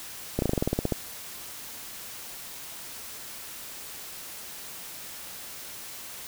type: slowing click train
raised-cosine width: 2 ms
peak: -11 dBFS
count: 12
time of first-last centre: 0.39-0.923 s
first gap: 32 ms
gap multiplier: 1.08
effects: white hiss -41 dBFS RMS until 6.27 s